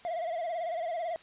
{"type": "tone with vibrato", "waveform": "triangle", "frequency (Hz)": 676, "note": "E5", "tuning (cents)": 43, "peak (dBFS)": -29, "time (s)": [0.05, 1.16], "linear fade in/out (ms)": 0, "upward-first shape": "sine", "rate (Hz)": 18, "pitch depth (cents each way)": 96, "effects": ["white hiss -55 dBFS RMS until 1.22 s", "resampled to 8000 Hz"]}